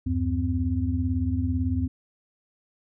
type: tone cluster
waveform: sine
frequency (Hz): 78.6 / 96.6 / 257.1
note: D#2 / G2 / C4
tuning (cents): +18 / -25 / -30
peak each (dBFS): -27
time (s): 0.06-1.88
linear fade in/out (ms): 10
effects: none